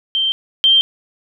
sine tone pair in turn, 3136 / 3154 Hz, G7 / G7, 0 / +10 cents, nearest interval unison, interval 10 cents, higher second, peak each -14 / -8 dBFS, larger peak second, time 0.15-0.32 / 0.64-0.81 s, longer neither, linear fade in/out 0 ms, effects none

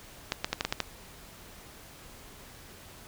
clicks, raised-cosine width 0.2 ms, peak -10 dBFS, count 7, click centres 0.321 / 0.445 / 0.53 / 0.609 / 0.65 / 0.725 / 0.803 s, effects pink hiss -50 dBFS RMS until 3.07 s

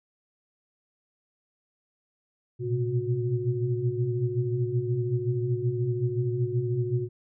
sine tone cluster, 115.6 / 123.4 / 128.9 / 363.4 Hz, A#2 / B2 / C3 / F#4, -14 / -1 / -26 / -31 cents, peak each -30 dBFS, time 2.59-7.09 s, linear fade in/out 50 ms, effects none

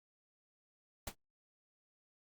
pink noise with exponential decay, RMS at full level -35 dBFS, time 1.07-1.15 s, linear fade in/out 5 ms, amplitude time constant 17 ms, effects Opus 48 kbps

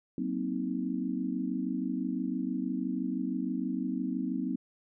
sine chord, C half-diminished seventh, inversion second, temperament just, 188.37 / 235.5 / 261.6 / 314 Hz, Gb3 / Bb3 / C4 / Eb4, +31 / +18 / 0 / +16 cents, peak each -36 / -36 / -33 / -37 dBFS, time 0.18-4.56 s, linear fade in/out 2 ms, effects none

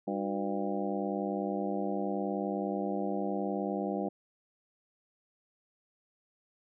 harmonic tone with a mistuned harmonic, 99.2 Hz, G2, 21 cents sharp, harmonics 2 / 3 / 4 / 5 / 6 / 7 / 8, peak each -35 / -37 / -38 / -39 / -40 / -40 / -41 dBFS, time 0.07-4.09 s, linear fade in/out 10 ms, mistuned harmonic 4, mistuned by -130 cents, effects none

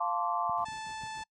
sine chord, D minor seventh, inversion first, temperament equal with one note detuned, 698.5 / 880 / 1046.5 / 1159.2 Hz, F5 / A5 / C6 / D6, 0 / 0 / 0 / -23 cents, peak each -34 dBFS, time 0-0.65 s, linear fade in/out 10 ms
clicks, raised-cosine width 5 ms, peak -34 dBFS, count 3, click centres 0.495 / 0.685 / 1.035 s
brown noise with tremolo, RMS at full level -50 dBFS, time 0.57-1.23 s, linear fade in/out 10 ms, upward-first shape square, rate 6.9 Hz, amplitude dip 65%
harmonic tone, 876 Hz, A5, 8 cents flat, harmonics 1 / 2 / 3 / 4 / 5 / 6 / 7 / 8 / 9 / 10, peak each -39 / -45 / -49 / -51 / -53 / -55 / -56 / -57 / -58 / -59 dBFS, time 0.65-1.24 s, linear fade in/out 10 ms
effects noise-tail reverb RT60 0.1 s tail -25 dB re dry + high-pass 80 Hz 12 dB/octave

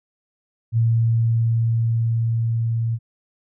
sine tone with level ramp, 114.8 Hz, A#2, 26 cents flat, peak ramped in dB -14 to -19 dBFS, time 0.72-2.99 s, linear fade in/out 50 ms, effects none

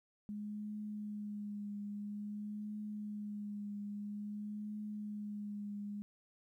sine tone with vibrato, 207.7 Hz, G#3, in tune, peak -40 dBFS, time 0.29-6.02 s, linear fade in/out 0 ms, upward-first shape triangle, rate 0.5 Hz, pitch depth 28 cents each way, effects 13-bit

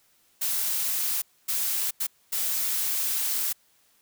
blue noise bursts at uneven times, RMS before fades -27 dBFS, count 4, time 0.41-1.22 / 1.48-1.91 / 2-2.07 / 2.32-3.53 s, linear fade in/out 10 ms, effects white hiss -64 dBFS RMS until 4.01 s

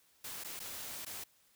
white noise with dropouts, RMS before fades -44 dBFS, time 0.24-1.24 s, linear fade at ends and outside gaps 5 ms, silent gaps 0.438-0.445 / 0.594-0.601 / 1.05-1.063 s, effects white hiss -69 dBFS RMS until 1.55 s

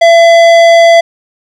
sine tone with tanh clipping, 673 Hz, E5, 36 cents sharp, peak -3 dBFS, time 0.01-1.01 s, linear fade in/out 10 ms, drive 15 dB, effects none

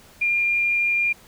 sine tone, 2402 Hz, D7, 38 cents sharp, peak -18 dBFS, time 0.21-1.13 s, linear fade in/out 10 ms, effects pink hiss -50 dBFS RMS until 1.27 s

